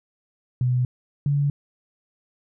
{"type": "tone pair in turn", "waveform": "sine", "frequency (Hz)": [125.1, 142.92], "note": ["B2", "D3"], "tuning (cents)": [23, -47], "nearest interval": "major second", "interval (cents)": 230, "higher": "second", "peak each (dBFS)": -18, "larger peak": "neither", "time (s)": [[0.61, 0.85], [1.26, 1.5]], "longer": "neither", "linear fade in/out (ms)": 2, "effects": []}